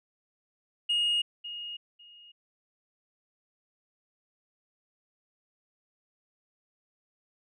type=tone with echo; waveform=sine; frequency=2863 Hz; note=F7; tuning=42 cents sharp; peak=-22 dBFS; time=0.89-1.22 s; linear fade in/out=10 ms; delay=550 ms; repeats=2; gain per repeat=-14 dB; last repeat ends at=2.32 s; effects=tanh soft clip ceiling -22 dBFS